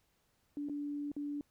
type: tone with dropouts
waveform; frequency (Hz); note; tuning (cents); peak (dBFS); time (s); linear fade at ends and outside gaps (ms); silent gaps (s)
sine; 290; D4; -22; -36; 0.57-1.41; 1; 0.687-0.696 / 1.117-1.165
effects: pink hiss -75 dBFS RMS until 1.5 s